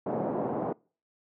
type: band-pass noise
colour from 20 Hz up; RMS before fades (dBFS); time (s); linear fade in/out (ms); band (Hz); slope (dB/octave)
white; -31; 0.06-0.73; 5; 140 to 740; 24
effects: noise-tail reverb RT60 0.4 s tail -26 dB re dry